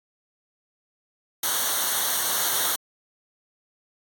white noise with comb filter, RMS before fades -24 dBFS, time 1.43-2.76 s, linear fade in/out 5 ms, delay 0.4 ms, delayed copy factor -0.8, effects AAC 64 kbps

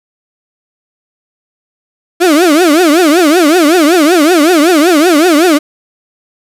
35% pulse tone with vibrato, 326.3 Hz, E4, 18 cents flat, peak -3 dBFS, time 2.2-5.59 s, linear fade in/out 20 ms, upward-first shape triangle, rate 5.3 Hz, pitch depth 270 cents each way, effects resampled to 32000 Hz + 7-bit

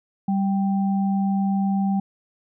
sine tone pair together, 196 / 784 Hz, G3 / G5, 0 / 0 cents, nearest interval 2 octaves, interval 2400 cents, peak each -19 / -29 dBFS, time 0.28-2 s, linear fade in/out 5 ms, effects none

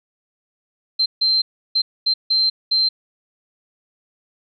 sine tone bursts at uneven times, 4128 Hz, C8, 24 cents flat, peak -14 dBFS, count 6, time 0.99-1.06 / 1.21-1.42 / 1.75-1.82 / 2.06-2.14 / 2.3-2.5 / 2.71-2.89 s, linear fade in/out 10 ms, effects none

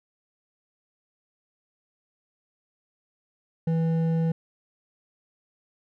triangle tone with hard clipping, 163.7 Hz, E3, 12 cents flat, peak -23 dBFS, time 3.67-4.32 s, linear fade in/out 5 ms, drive 11 dB, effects none

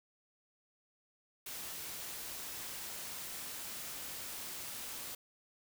white noise, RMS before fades -44 dBFS, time 1.46-5.15 s, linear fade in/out 5 ms, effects none

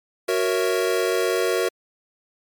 square chord, F# dominant seventh, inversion none, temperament equal, 370 / 466.2 / 554.4 / 659.3 Hz, F#4 / A#4 / C#5 / E5, 0 / 0 / 0 / 0 cents, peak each -24 / -24 / -29 / -29 dBFS, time 0.28-1.69 s, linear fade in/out 10 ms, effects MP3 96 kbps

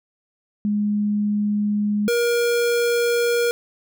sine / square tone pair in turn, 207.7 / 474.7 Hz, G#3 / A#4, 0 / +31 cents, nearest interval octave + major second, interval 1431 cents, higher second, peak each -18 dBFS, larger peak neither, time 0.65-2.08 / 2.08-3.51 s, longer neither, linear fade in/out 0 ms, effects none

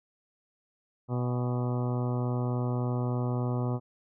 harmonic tone with a mistuned harmonic, 123.47 Hz, B2, in tune, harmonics 1 / 2 / 3 / 4 / 5 / 6 / 7 / 8 / 9 / 10, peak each -28 / -34 / -38 / -40 / -42 / -44 / -45 / -46 / -47 / -48 dBFS, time 1.08-3.8 s, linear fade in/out 50 ms, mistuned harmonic 7, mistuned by -52 cents, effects none

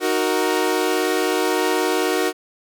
sawtooth chord, D# minor, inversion none, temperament equal, 311.1 / 370 / 466.2 Hz, D#4 / F#4 / A#4, 0 / 0 / 0 cents, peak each -20 / -17 / -19 dBFS, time 0-2.33 s, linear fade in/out 50 ms, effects none

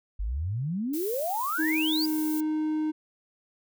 sine exponential sweep, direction up, 45.39 to 4978 Hz, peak -27 dBFS, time 0.19-2.06 s, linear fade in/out 10 ms
violet noise, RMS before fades -37 dBFS, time 0.93-2.41 s, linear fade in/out 10 ms
triangle tone with pitch glide, 314.2 to 309.3 Hz, D#4 to D#4, +17 to -10 cents, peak -23 dBFS, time 1.58-2.92 s, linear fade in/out 20 ms, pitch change -27 cents, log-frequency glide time 1.7-2.3 s
effects none

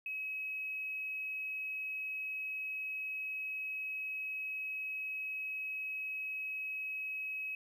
triangle tone with hard clipping, 2556 Hz, D#7, 46 cents sharp, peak -37 dBFS, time 0.06-7.55 s, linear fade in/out 2 ms, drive 3 dB, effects none

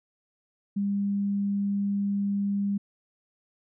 sine tone, 200.6 Hz, G3, 40 cents sharp, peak -24 dBFS, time 0.76-2.78 s, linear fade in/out 10 ms, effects none

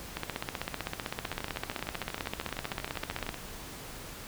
two click trains, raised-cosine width 0.3 ms, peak -16 / -21 dBFS, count 50 / 28, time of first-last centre 0.17-3.291 / 1.25-3.343 s, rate 15.7 / 12.9 Hz, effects pink hiss -44 dBFS RMS until 4.27 s

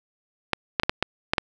clicks, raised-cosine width 0.3 ms, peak -4 dBFS, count 7, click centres 0.533 / 0.798 / 0.834 / 0.895 / 1.026 / 1.335 / 1.382 s, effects none

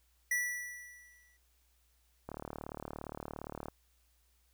square tone with exponential decay, 1956 Hz, B6, 17 cents flat, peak -29 dBFS, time 0.31-1.37 s, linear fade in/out 5 ms, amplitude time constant 230 ms
click train, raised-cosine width 1 ms, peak -27 dBFS, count 53, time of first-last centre 2.29-3.684 s, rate 37.3 Hz
effects added 60 Hz sine -70 dBFS peak until 4.53 s + white hiss -74 dBFS RMS until 4.53 s

